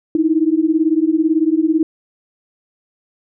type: beating tone pair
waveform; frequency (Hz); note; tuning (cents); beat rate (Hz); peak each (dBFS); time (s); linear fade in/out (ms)
sine; 309.3 / 327.3; D#4 / E4; -10 / -12; 18; -15; 0.15-1.83; 2
effects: none